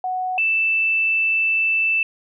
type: tone pair in turn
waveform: sine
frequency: 740 / 2648 Hz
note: F#5 / E7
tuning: 0 / +7 cents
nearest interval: octave + minor seventh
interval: 2207 cents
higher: second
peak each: -21 / -16 dBFS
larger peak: second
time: 0.04-0.38 / 0.38-2.03 s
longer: second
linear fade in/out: 2 ms
effects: none